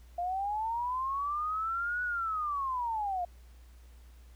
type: linear two-way sweep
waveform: sine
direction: up then down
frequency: 689 to 1480 to 689 Hz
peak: -30 dBFS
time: 0.18-3.25 s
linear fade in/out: 5 ms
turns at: 2.03 s
effects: added 60 Hz sine -51 dBFS peak until 4.35 s + pink hiss -65 dBFS RMS until 4.35 s